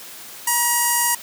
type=tone with notch filter; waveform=5% pulse; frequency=954 Hz; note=A#5; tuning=40 cents sharp; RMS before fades=-19 dBFS; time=0.47-1.15 s; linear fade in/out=5 ms; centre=3700 Hz; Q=0.56; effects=white hiss -38 dBFS RMS until 1.22 s + high-pass 150 Hz 12 dB/octave